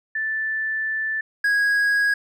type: tone pair in turn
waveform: sine / triangle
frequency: 1760 / 1652 Hz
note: A6 / G#6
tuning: 0 / -10 cents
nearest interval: minor second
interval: 110 cents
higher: first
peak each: -22 / -15 dBFS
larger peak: second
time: 0.15-1.21 / 1.44-2.14 s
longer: first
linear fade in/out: 5 ms
effects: none